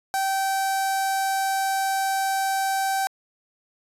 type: tone with notch filter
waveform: sawtooth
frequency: 775 Hz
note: G5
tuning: 20 cents flat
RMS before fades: -24 dBFS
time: 0.14-3.07 s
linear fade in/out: 0 ms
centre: 2800 Hz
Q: 1
effects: resampled to 32000 Hz